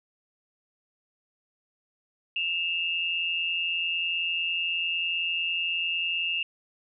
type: tone pair together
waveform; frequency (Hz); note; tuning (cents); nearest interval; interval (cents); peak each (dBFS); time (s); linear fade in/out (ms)
sine; 2642 / 2813; E7 / F7; +3 / +12; minor second; 109; -29 / -28; 2.36-6.43; 2
effects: none